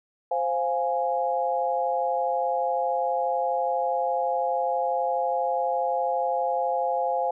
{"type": "chord", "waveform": "sine", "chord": "F minor", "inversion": "second", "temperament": "equal", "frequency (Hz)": [523.3, 698.5, 830.6], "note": ["C5", "F5", "Ab5"], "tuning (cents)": [0, 0, 0], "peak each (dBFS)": -27, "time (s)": [0.31, 7.31], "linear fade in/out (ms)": 5, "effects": []}